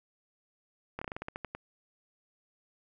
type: slowing click train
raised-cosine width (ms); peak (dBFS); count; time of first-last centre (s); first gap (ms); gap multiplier
0.5; -22; 11; 0.99-1.55; 25; 1.17
effects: none